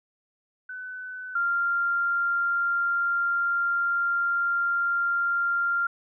sine tone pair in turn, 1505 / 1391.1 Hz, F#6 / F6, +29 / -7 cents, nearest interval minor second, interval 136 cents, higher first, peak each -34 / -22 dBFS, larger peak second, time 0.69-1.35 / 1.35-5.87 s, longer second, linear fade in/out 5 ms, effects none

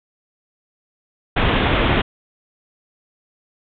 pink low-pass noise, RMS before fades -17 dBFS, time 1.36-2.02 s, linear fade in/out 10 ms, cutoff 3600 Hz, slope 96 dB/octave, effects none

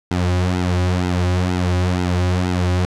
sawtooth tone with flanger, 90.1 Hz, F#2, 45 cents flat, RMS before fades -18 dBFS, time 0.11-2.85 s, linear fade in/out 0 ms, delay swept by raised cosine 1.7 to 4.5 ms, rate 2.1 Hz, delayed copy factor -0.8, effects low-pass 7000 Hz 12 dB/octave

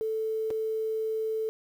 sine tone with dropouts, 440 Hz, A4, in tune, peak -27 dBFS, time 0.01-1.49 s, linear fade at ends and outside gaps 0 ms, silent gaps 0.504-0.509 s, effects 9-bit

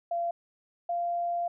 sine tone pair in turn, 686 / 692.8 Hz, F5 / F5, -31 / -14 cents, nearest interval unison, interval 17 cents, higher second, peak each -27 dBFS, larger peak neither, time 0.11-0.31 / 0.89-1.48 s, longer second, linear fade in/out 5 ms, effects none

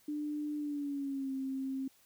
sine tone with pitch glide, 297.7 to 266.8 Hz, D4 to C4, +24 to +34 cents, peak -34 dBFS, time 0.08-1.88 s, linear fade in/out 5 ms, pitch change -190 cents, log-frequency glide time 0.57-1.32 s, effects white hiss -66 dBFS RMS until 2.05 s

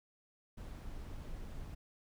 brown noise, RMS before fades -45 dBFS, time 0.57-1.75 s, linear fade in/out 10 ms, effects none

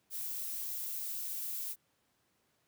violet noise, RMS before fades -39 dBFS, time 0.1-1.76 s, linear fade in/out 50 ms, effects pink hiss -75 dBFS RMS until 2.67 s + high-pass 100 Hz 12 dB/octave

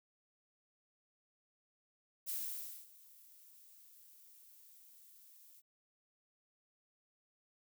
violet noise with ADSR envelope, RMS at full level -39 dBFS, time 2.26-5.62 s, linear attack 35 ms, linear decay 570 ms, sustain -22 dB, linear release 32 ms, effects none

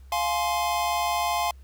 square chord, F minor, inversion none, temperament equal with one note detuned, 698.5 / 843.7 / 1046.5 Hz, F5 / Ab5 / C6, 0 / +27 / 0 cents, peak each -28 / -29 / -29 dBFS, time 0.12-1.51 s, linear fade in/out 2 ms, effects added 66 Hz sine -44 dBFS peak until 1.63 s + pink hiss -64 dBFS RMS until 1.63 s

